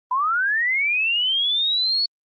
sine linear sweep, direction up, 977 to 4447 Hz, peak -18 dBFS, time 0.11-2.06 s, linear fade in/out 5 ms, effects Opus 32 kbps

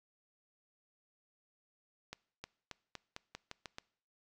accelerating click train, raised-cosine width 0.2 ms, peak -26 dBFS, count 9, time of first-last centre 2.13-3.784 s, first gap 310 ms, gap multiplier 0.88, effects noise-tail reverb RT60 0.6 s tail -23 dB re dry

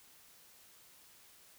silence, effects white hiss -61 dBFS RMS until 1.58 s

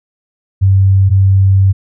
sine tone pair in turn, 96.6 / 96.6 Hz, G2 / G2, -25 / -25 cents, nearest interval unison, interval 0 cents, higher neither, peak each -5 dBFS, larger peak neither, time 0.61-1.1 / 1.1-1.73 s, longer second, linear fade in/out 20 ms, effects none

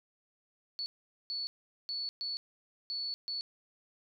sine tone bursts at uneven times, 4435 Hz, C#8, in tune, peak -34 dBFS, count 6, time 0.79-0.86 / 1.3-1.47 / 1.89-2.09 / 2.21-2.37 / 2.9-3.14 / 3.28-3.41 s, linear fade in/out 0 ms, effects none

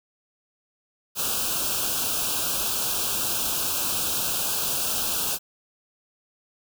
white band-stop noise, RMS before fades -26 dBFS, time 1.15-5.39 s, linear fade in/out 50 ms, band 1600 to 2500 Hz, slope 96 dB/octave, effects none

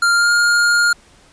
square tone with pitch glide, 1395 to 1416.1 Hz, F6 to F6, -2 to +24 cents, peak -12 dBFS, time 0.02-0.93 s, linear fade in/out 5 ms, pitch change +26 cents, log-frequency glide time 0.14-0.31 s, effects pink hiss -49 dBFS RMS until 1.32 s + resampled to 22050 Hz

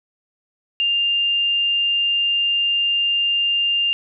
sine tone, 2800 Hz, F7, 4 cents sharp, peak -16 dBFS, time 0.8-3.93 s, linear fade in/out 0 ms, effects none

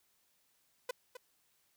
sawtooth tone with echo, 500 Hz, B4, 21 cents sharp, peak -30 dBFS, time 0.89-0.91 s, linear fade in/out 5 ms, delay 260 ms, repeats 1, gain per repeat -11 dB, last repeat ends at 1.17 s, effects white hiss -74 dBFS RMS until 1.76 s

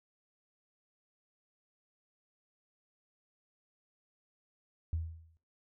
sine tone with exponential decay, 81.6 Hz, E2, 17 cents flat, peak -28 dBFS, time 4.93-5.37 s, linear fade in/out 0 ms, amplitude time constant 94 ms, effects noise-tail reverb RT60 0.4 s tail -19 dB re dry + tanh soft clip ceiling -24 dBFS

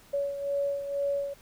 sine beating tone pair, 563 / 565.1 Hz, C#5 / C#5, +27 / +33 cents, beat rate 2.1 Hz, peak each -28 / -35 dBFS, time 0.13-1.34 s, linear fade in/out 10 ms, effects pink hiss -56 dBFS RMS until 1.41 s

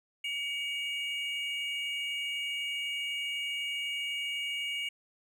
triangle tone pair together, 2264 / 2852 Hz, C#7 / F7, +36 / +36 cents, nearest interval major third, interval 400 cents, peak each -34 / -33 dBFS, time 0.24-4.89 s, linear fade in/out 5 ms, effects none

